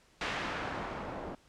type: noise with low-pass filter sweep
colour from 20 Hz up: white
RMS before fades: -38 dBFS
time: 0.21-1.35 s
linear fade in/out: 2 ms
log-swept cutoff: 2600 to 610 Hz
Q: 0.88
effects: pink hiss -64 dBFS RMS until 1.48 s + low-pass 8000 Hz 12 dB/octave